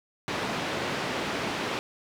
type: band-pass noise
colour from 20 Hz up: pink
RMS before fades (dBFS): -31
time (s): 0.28-1.79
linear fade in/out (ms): 0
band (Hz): 190 to 3700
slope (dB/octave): 12
effects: none